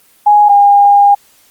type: tone pair in turn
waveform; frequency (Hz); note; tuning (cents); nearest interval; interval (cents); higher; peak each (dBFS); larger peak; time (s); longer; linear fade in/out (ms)
sine; 830.6 / 809.8; G#5 / G#5; 0 / -44; unison; 44; first; -3; neither; 0.26-0.49 / 0.49-1.15; second; 10
effects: white hiss -48 dBFS RMS until 1.5 s + Opus 24 kbps